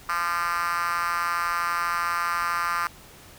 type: tone with high-pass filter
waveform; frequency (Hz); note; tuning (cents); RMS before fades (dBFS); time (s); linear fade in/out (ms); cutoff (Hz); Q
5% pulse; 172.1; F3; -25; -26; 0.09-2.87; 2; 1200; 4.7
effects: pink hiss -48 dBFS RMS until 3.38 s